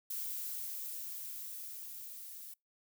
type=noise with level ramp; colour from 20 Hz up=violet; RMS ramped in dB=-39 to -49 dBFS; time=0.1-2.54 s; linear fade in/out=5 ms; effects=noise-tail reverb RT60 0.2 s tail -26 dB re dry